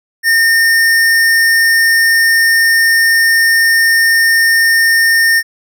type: tone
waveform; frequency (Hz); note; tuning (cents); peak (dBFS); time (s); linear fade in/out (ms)
square; 1822; A#6; -40; -8; 0.23-5.43; 50
effects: none